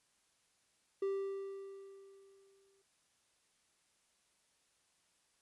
triangle tone with exponential decay, 391.6 Hz, G4, 2 cents flat, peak -30 dBFS, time 1.02-2.82 s, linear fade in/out 5 ms, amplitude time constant 390 ms, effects white hiss -75 dBFS RMS until 5.41 s + resampled to 24000 Hz

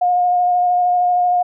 sine tone with vibrato, 716 Hz, F5, 43 cents sharp, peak -12 dBFS, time 0.01-1.43 s, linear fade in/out 10 ms, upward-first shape square, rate 13 Hz, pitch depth 10 cents each way, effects none

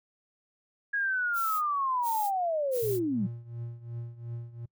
sine linear sweep, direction down, 1661.2 to 174 Hz, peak -26 dBFS, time 0.93-3.27 s, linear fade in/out 10 ms
violet noise bursts, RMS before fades -38 dBFS, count 3, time 1.33-3 s, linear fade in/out 50 ms, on 290 ms, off 400 ms
triangle tone with tremolo, 117.8 Hz, A#2, 19 cents sharp, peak -31 dBFS, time 2.82-4.66 s, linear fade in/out 10 ms, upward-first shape triangle, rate 2.8 Hz, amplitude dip 85%
effects noise-tail reverb RT60 0.1 s tail -25 dB re dry

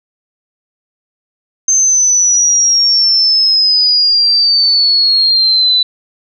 sine exponential sweep, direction down, 6300 to 3973 Hz, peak -7 dBFS, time 1.68-5.83 s, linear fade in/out 5 ms, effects none

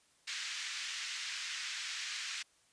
pink band-pass noise, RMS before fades -41 dBFS, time 0.27-2.43 s, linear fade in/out 10 ms, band 1700 to 6800 Hz, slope 24 dB/octave, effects white hiss -69 dBFS RMS until 2.72 s + resampled to 22050 Hz

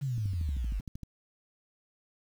sine exponential sweep, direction down, 145.2 to 46.25 Hz, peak -29 dBFS, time 0.01-0.81 s, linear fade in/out 20 ms
click train, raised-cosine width 5 ms, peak -28 dBFS, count 12, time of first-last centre 0.18-1.033 s, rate 12.9 Hz
effects 9-bit

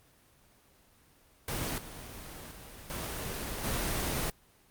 pink noise with level steps, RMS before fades -34 / -45 / -48 / -37 / -32 dBFS, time 1.48-4.3 s, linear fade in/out 2 ms, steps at 1.78 / 2.51 / 2.9 / 3.64 s, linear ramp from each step 2 ms, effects pink hiss -63 dBFS RMS until 4.7 s + Opus 24 kbps

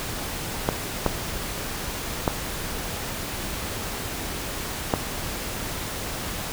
clicks, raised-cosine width 1 ms, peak -5 dBFS, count 4, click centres 0.689 / 1.063 / 2.278 / 4.938 s, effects pink hiss -31 dBFS RMS until 6.52 s

